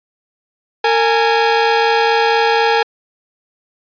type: tone pair together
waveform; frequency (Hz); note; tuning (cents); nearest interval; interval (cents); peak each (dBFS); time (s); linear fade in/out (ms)
sawtooth; 457.2 / 830.3; A#4 / G#5; -34 / -1; minor seventh; 1033; -10; 0.84-2.83; 5
effects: resampled to 11025 Hz